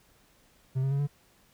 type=tone with pitch steps; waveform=triangle; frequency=131.1 / 135.25 / 139.54 / 143.96 Hz; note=C3 / C#3 / C#3 / D3; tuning=+4 / -42 / +12 / -34 cents; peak=-23 dBFS; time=0.75-1.074 s; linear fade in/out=20 ms; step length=81 ms; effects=pink hiss -63 dBFS RMS until 1.53 s